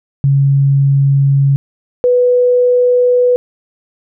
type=tone pair in turn; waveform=sine; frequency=138.6 / 493.9 Hz; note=C#3 / B4; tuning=0 / 0 cents; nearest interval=octave + minor seventh; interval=2200 cents; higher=second; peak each=-7 dBFS; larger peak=neither; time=0.24-1.56 / 2.04-3.36 s; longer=neither; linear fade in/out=0 ms; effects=none